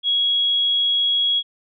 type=tone; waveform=sine; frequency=3322 Hz; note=G#7; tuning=in tune; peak=-16 dBFS; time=0.03-1.43 s; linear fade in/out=50 ms; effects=none